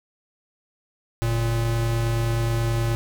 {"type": "tone pair together", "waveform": "square", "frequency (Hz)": [48.32, 115.5], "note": ["G1", "A#2"], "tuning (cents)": [-24, -16], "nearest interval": "octave + minor third", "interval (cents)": 1508, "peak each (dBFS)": [-29, -22], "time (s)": [1.22, 2.95], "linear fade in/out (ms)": 0, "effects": []}